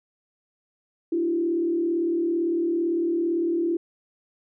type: tone with frequency modulation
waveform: sine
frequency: 338.2 Hz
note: E4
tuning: 44 cents sharp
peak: -21 dBFS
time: 1.12-3.77 s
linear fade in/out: 5 ms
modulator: 37.8 Hz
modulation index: 0.64
effects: none